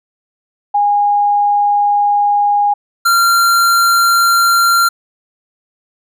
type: tone pair in turn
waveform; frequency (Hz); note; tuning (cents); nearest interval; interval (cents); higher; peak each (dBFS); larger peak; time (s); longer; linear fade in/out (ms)
sine / square; 820 / 1379.1; G#5 / F6; -22 / -22; major sixth; 900; second; -9; neither; 0.74-2.74 / 3.05-4.89; first; 10
effects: none